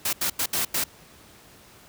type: noise bursts at uneven times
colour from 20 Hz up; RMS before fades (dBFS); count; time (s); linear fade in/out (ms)
white; -25; 5; 0.05-0.13 / 0.21-0.3 / 0.39-0.46 / 0.53-0.65 / 0.74-0.84; 5
effects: pink hiss -51 dBFS RMS until 1.88 s + high-pass 60 Hz 12 dB/octave